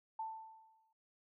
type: tone with exponential decay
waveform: sine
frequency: 886 Hz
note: A5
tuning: 12 cents sharp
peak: -37 dBFS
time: 0.19-0.93 s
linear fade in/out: 5 ms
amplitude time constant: 160 ms
effects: none